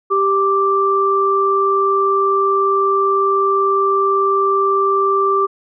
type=tone pair together; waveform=sine; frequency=392.8 / 1174.7 Hz; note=G4 / D6; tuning=+4 / 0 cents; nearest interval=octave + perfect fifth; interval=1896 cents; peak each=-16 / -14 dBFS; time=0.1-5.47 s; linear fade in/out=20 ms; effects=none